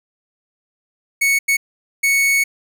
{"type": "tone bursts at uneven times", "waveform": "45% pulse", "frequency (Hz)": 2217, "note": "C#7", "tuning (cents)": 0, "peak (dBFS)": -13, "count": 3, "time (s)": [[1.21, 1.39], [1.48, 1.57], [2.03, 2.44]], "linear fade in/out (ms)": 10, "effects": []}